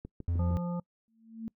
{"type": "click train", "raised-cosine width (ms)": 3, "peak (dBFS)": -28, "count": 4, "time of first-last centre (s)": [0.05, 0.51], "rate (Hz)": 6.52}
{"type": "tone", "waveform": "triangle", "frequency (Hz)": 85.7, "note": "F2", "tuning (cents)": -32, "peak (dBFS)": -25, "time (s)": [0.28, 0.57], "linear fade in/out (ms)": 0}
{"type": "harmonic tone", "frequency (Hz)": 174.61, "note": "F3", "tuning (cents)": 0, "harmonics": [1, 3, 5, 7], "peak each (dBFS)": [-31, -41, -45, -48], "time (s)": [0.39, 0.8], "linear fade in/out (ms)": 5}
{"type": "tone with exponential growth", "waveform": "sine", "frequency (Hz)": 225.1, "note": "A3", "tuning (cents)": 40, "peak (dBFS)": -32, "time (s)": [1.08, 1.48], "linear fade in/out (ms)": 0, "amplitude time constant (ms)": 86}
{"effects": ["noise-tail reverb RT60 0.1 s tail -25 dB re dry"]}